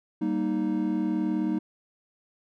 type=chord; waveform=triangle; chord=Eb major; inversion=first; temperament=just; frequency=194.45 / 233.3 / 311.1 Hz; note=G3 / Bb3 / Eb4; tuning=-14 / +2 / 0 cents; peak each=-28 / -28 / -25 dBFS; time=0.21-1.59 s; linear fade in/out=10 ms; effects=none